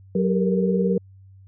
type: tone cluster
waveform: sine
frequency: 186.9 / 394.5 / 453.6 / 471.9 Hz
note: F#3 / G4 / A#4 / A#4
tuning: +18 / +11 / -47 / +21 cents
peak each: -20 / -26 / -28 / -24 dBFS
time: 0.15-0.98 s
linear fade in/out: 5 ms
effects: added 96 Hz sine -45 dBFS peak until 1.47 s